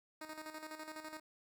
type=tone with tremolo; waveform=10% pulse; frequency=311.1 Hz; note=D#4; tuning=in tune; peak=-36 dBFS; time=0.21-1.2 s; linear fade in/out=5 ms; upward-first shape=square; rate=12 Hz; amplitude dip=60%; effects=none